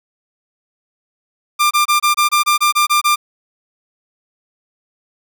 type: tone bursts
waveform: sawtooth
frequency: 1193 Hz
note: D6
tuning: 27 cents sharp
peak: -7 dBFS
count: 11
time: 1.59-3.16 s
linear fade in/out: 20 ms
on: 120 ms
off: 25 ms
effects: none